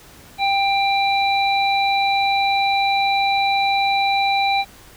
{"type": "harmonic tone", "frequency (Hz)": 790, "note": "G5", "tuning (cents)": 13, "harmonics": [1, 3, 5], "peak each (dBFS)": [-17, -22, -24], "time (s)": [0.38, 4.65], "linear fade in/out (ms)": 50, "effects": ["pink hiss -45 dBFS RMS until 4.96 s"]}